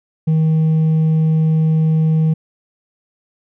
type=tone with hard clipping; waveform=triangle; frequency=158.5 Hz; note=D#3; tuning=32 cents sharp; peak=-10 dBFS; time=0.27-2.34 s; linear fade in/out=10 ms; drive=1 dB; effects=none